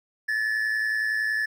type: tone pair together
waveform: triangle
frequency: 1734.2 / 1845 Hz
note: A6 / A#6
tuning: -26 / -18 cents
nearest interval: minor second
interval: 108 cents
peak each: -22 / -30 dBFS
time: 0.28-1.46 s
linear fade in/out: 10 ms
effects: none